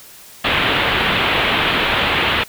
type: low-pass noise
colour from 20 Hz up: white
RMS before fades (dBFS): -17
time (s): 0.44-2.44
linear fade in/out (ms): 10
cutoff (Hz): 3500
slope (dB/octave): 48
effects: white hiss -41 dBFS RMS until 2.48 s